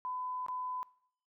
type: tone with dropouts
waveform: sine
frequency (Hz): 1006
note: B5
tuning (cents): +32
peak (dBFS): -35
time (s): 0.05-0.83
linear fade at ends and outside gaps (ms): 0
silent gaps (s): 0.464-0.484
effects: noise-tail reverb RT60 0.6 s tail -22 dB re dry